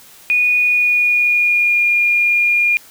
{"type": "tone with pitch glide", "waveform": "sine", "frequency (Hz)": [2463, 2419], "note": ["D#7", "D#7"], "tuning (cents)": [-18, -49], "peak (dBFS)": -11, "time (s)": [0.3, 2.77], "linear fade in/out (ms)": 0, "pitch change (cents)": -31, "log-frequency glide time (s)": [0.6, 1.86], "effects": ["white hiss -43 dBFS RMS until 2.9 s"]}